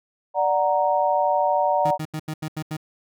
sine chord, D augmented, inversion none, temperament equal, 587.3 / 740 / 932.3 Hz, D5 / F#5 / A#5, 0 / 0 / 0 cents, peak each -22 dBFS, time 0.34-1.98 s, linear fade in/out 50 ms
30% pulse tone bursts, 155.56 Hz, D#3, in tune, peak -24 dBFS, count 7, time 1.85-2.768 s, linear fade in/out 5 ms, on 60 ms, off 83 ms
effects none

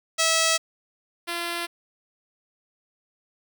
5% pulse tone pair in turn, 650 / 342.7 Hz, E5 / F4, -24 / -33 cents, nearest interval major seventh, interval 1109 cents, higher first, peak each -8 / -16 dBFS, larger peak first, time 0.18-0.58 / 1.27-1.67 s, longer neither, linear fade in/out 20 ms, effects none

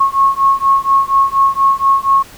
sine beating tone pair, 1091 / 1095.2 Hz, C#6 / C#6, -28 / -21 cents, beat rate 4.2 Hz, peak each -12 dBFS, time 0-2.23 s, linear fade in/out 10 ms, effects pink hiss -38 dBFS RMS until 2.37 s

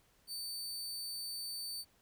sawtooth tone, 4560 Hz, C#8, 48 cents sharp, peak -37 dBFS, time 0.27-1.85 s, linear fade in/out 50 ms, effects pink hiss -70 dBFS RMS until 2.01 s

